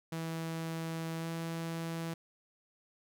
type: tone with pitch glide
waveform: sawtooth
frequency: 163.4 to 165.2 Hz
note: E3 to E3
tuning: -15 to +4 cents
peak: -32 dBFS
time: 0.12-2.14 s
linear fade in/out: 5 ms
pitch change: +19 cents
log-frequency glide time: 1.19-1.27 s
effects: none